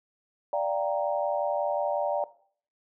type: chord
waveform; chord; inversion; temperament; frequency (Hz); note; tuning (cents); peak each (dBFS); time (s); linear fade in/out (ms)
sine; G minor seventh; second; equal; 587.3 / 698.5 / 784 / 932.3; D5 / F5 / G5 / Bb5; 0 / 0 / 0 / 0; -27 / -32 / -32 / -33; 0.53-2.24; 2
effects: noise-tail reverb RT60 0.5 s tail -17 dB re dry

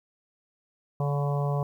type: harmonic tone with a mistuned harmonic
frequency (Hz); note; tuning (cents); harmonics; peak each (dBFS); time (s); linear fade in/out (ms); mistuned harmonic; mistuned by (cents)
143.3; D3; -42; 1 / 3 / 4 / 5 / 6 / 7 / 8; -25 / -35 / -35 / -36 / -43 / -38 / -43; 1-1.63; 2; 8; -41
effects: 10-bit

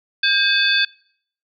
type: tone cluster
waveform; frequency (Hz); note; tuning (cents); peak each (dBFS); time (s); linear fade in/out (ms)
sine; 1603 / 2559 / 3491 / 4450 / 4641; G6 / D#7 / A7 / C#8 / D8; +38 / +48 / -14 / +6 / -21; -18 / -22 / -19 / -23 / -25; 0.23-0.85; 5
effects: noise-tail reverb RT60 0.6 s tail -23 dB re dry

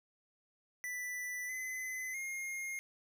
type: tone with pitch steps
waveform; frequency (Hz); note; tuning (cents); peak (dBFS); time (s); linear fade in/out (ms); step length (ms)
square; 1981 / 2029 / 2135; B6 / B6 / C7; +5 / +46 / +34; -39; 0.84-2.79; 0; 650
effects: none

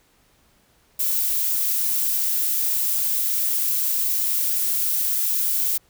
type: noise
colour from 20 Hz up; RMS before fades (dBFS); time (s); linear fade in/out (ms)
violet; -22; 0.99-5.78; 10
effects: pink hiss -60 dBFS RMS until 5.89 s

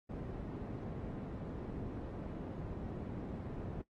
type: low-pass noise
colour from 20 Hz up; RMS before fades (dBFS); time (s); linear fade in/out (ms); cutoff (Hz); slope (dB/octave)
white; -43; 0.09-3.82; 10; 300; 12
effects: noise-tail reverb RT60 0.1 s tail -17 dB re dry + AAC 32 kbps

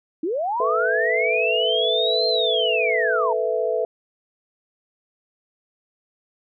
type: linear two-way sweep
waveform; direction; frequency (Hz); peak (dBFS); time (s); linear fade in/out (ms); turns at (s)
sine; up then down; 293.7 to 4186 to 860; -21; 0.23-3.33; 5; 2.27
type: chord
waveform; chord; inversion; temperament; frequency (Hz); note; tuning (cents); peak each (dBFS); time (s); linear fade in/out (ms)
sine; A suspended second; none; just; 440 / 495 / 660; A4 / B4 / E5; 0 / +4 / +2; -24; 0.6-3.85; 2
effects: none

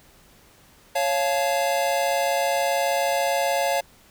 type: chord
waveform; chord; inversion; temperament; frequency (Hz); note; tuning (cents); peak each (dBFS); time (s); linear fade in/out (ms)
square; Db augmented; none; just; 554.4 / 693 / 866.2; Db5 / F5 / A5; 0 / -14 / -27; -25 / -25 / -28; 0.95-3.81; 10
effects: pink hiss -54 dBFS RMS until 4.1 s

